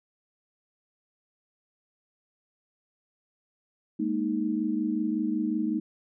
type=chord; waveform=sine; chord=Ab suspended second; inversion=none; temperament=equal; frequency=207.7 / 233.1 / 311.1 Hz; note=Ab3 / Bb3 / Eb4; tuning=0 / 0 / 0 cents; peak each=-31 / -30 / -28 dBFS; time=3.99-5.8 s; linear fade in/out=10 ms; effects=none